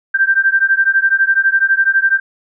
sine beating tone pair, 1568 / 1580 Hz, G6 / G6, 0 / +13 cents, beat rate 12 Hz, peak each -13 dBFS, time 0.14-2.2 s, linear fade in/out 10 ms, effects none

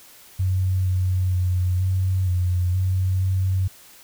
sine tone with pitch steps, 93.3 / 92.2 / 90.8 / 93.7 / 89.8 / 93.4 / 94.2 Hz, F#2 / F#2 / F#2 / F#2 / F2 / F#2 / F#2, +15 / -6 / -32 / +22 / +49 / +17 / +32 cents, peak -18 dBFS, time 0.39-3.68 s, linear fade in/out 10 ms, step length 470 ms, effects white hiss -48 dBFS RMS until 4.03 s

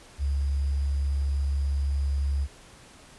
sine tone with sample-and-hold, 69.8 Hz, C#2, 13 cents sharp, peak -23 dBFS, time 0.18-2.48 s, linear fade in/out 50 ms, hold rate 4900 Hz, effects pink hiss -51 dBFS RMS until 3.18 s + resampled to 24000 Hz

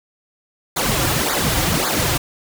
pink noise with flanger, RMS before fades -19 dBFS, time 0.76-2.18 s, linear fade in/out 10 ms, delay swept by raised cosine 0.35 to 4.75 ms, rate 1.8 Hz, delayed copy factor -0.9, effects none

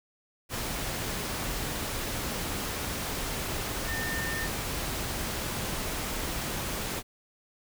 sine tone in noise, 1811 Hz, A6, 49 cents sharp, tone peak -33 dBFS, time 3.85-4.49 s, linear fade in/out 50 ms, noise pink, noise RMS -33 dBFS, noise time 0.49-7.03 s, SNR -3 dB, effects none

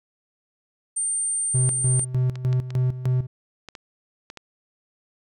sine tone, 8850 Hz, C#9, 4 cents flat, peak -22 dBFS, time 0.96-2.05 s, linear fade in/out 10 ms
triangle tone with tremolo, 127.2 Hz, C3, 48 cents flat, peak -16 dBFS, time 1.54-3.27 s, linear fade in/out 10 ms, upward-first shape square, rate 3.3 Hz, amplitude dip 75%
clicks, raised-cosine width 0.2 ms, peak -21 dBFS, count 7, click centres 2.356 / 2.529 / 2.705 / 3.687 / 3.752 / 4.301 / 4.373 s
effects none

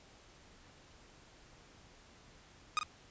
sawtooth tone with echo, 1239 Hz, D#6, 8 cents flat, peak -25 dBFS, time 2.77-2.79 s, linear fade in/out 0 ms, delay 41 ms, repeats 1, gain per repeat -7 dB, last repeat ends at 2.831 s, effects pink hiss -60 dBFS RMS until 3.1 s + resampled to 16000 Hz

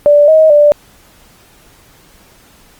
sine tone with pitch steps, 585 / 631 / 589 Hz, D5 / D#5 / D5, -7 / +24 / +5 cents, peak -3 dBFS, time 0.06-0.72 s, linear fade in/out 0 ms, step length 220 ms, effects pink hiss -45 dBFS RMS until 2.79 s + Opus 32 kbps

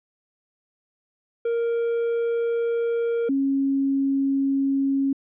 triangle / sine tone pair in turn, 466.2 / 273.5 Hz, A#4 / C#4, 0 / -23 cents, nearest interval major sixth, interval 923 cents, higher first, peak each -19 dBFS, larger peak neither, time 1.45-3.29 / 3.29-5.13 s, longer neither, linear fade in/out 5 ms, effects resampled to 8000 Hz

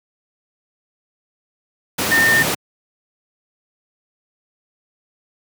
sine tone in noise, 1814 Hz, A#6, 48 cents flat, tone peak -12 dBFS, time 2.11-2.43 s, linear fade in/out 10 ms, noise pink, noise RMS -19 dBFS, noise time 1.98-2.55 s, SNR +4 dB, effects high-pass 150 Hz 12 dB/octave

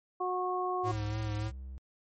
harmonic tone, 365 Hz, F#4, 24 cents flat, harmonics 1 / 2 / 3, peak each -34 / -34 / -34 dBFS, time 0.2-0.92 s, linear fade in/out 10 ms
square tone with vibrato, 106.8 Hz, G#2, 49 cents sharp, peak -33 dBFS, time 0.83-1.52 s, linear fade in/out 50 ms, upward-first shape sine, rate 3.4 Hz, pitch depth 34 cents each way
triangle tone, 65.41 Hz, C2, in tune, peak -38 dBFS, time 0.93-1.78 s, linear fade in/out 0 ms
effects MP3 32 kbps

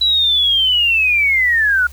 sine linear sweep, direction down, 3951 to 1415 Hz, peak -11 dBFS, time 0.01-1.87 s, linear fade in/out 5 ms, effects added 68 Hz sine -34 dBFS peak until 1.92 s + white hiss -45 dBFS RMS until 1.92 s

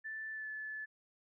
sine tone with pitch glide, 1760 to 1732.8 Hz, A6 to A6, 0 to -27 cents, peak -40 dBFS, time 0.04-0.86 s, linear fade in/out 20 ms, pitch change -27 cents, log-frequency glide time 0.32-0.48 s, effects none

